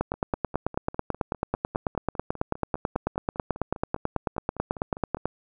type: two click trains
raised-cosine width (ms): 1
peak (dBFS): -24 / -10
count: 26 / 49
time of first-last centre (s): 0.14-5.17 / 0.01-5.256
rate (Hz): 4.97 / 9.15
effects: none